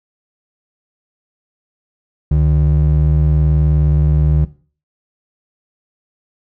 triangle ring-modulated tone, 110 Hz, A2, in tune, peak -5 dBFS, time 2.31-4.45 s, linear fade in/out 5 ms, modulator 39.6 Hz, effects noise-tail reverb RT60 0.4 s tail -17 dB re dry

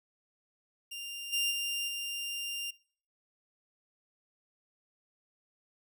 sawtooth tone with level steps, 2794 Hz, F7, in tune, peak -36 / -25 / -29 / -32 dBFS, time 0.91-2.71 s, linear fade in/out 10 ms, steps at 1.32 / 1.5 / 1.87 s, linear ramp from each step 20 ms, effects noise-tail reverb RT60 0.5 s tail -22 dB re dry

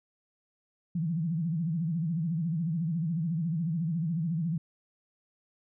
sine tone with vibrato, 164.81 Hz, E3, in tune, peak -27 dBFS, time 0.95-4.58 s, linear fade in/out 5 ms, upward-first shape sine, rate 14 Hz, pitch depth 140 cents each way, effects none

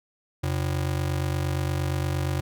square ring-modulated tone, 110 Hz, A2, in tune, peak -22 dBFS, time 0.43-2.41 s, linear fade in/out 10 ms, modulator 24.3 Hz, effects none

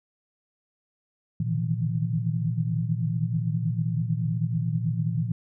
sine tone cluster, 116.1 / 128.6 / 154.2 / 160.8 / 170 Hz, A#2 / C3 / D#3 / E3 / F3, -7 / -30 / -15 / -43 / -46 cents, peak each -27 / -36 / -32 / -29 / -31 dBFS, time 1.4-5.32 s, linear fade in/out 5 ms, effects none

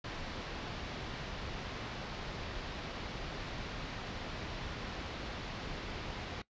pink low-pass noise, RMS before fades -42 dBFS, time 0.04-6.42 s, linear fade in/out 5 ms, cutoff 4700 Hz, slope 24 dB/octave, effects noise-tail reverb RT60 0.1 s tail -20 dB re dry + resampled to 16000 Hz

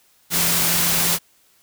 sine tone in noise, 170 Hz, F3, 46 cents flat, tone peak -29 dBFS, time 0.3-1.19 s, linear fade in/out 50 ms, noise white, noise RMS -19 dBFS, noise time 0.3-1.19 s, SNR -13 dB, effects white hiss -58 dBFS RMS until 1.62 s

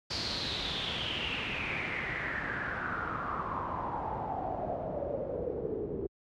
pink noise with low-pass filter sweep, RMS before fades -35 dBFS, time 0.1-6.07 s, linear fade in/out 10 ms, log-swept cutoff 4700 to 380 Hz, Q 6.6, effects high-pass 60 Hz 12 dB/octave

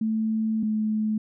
sine tone pair in turn, 220 / 215.7 Hz, A3 / A3, 0 / -34 cents, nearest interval unison, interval 34 cents, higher first, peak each -22 dBFS, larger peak neither, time 0.01-0.63 / 0.63-1.18 s, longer first, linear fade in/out 5 ms, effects none

